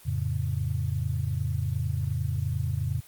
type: chord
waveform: sine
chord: F augmented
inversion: none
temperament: equal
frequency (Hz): 87.31 / 110 / 138.59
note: F2 / A2 / C#3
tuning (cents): 0 / 0 / 0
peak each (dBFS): -30 / -30 / -30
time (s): 0.05-3.01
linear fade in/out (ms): 20
effects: white hiss -52 dBFS RMS until 3.07 s + Opus 24 kbps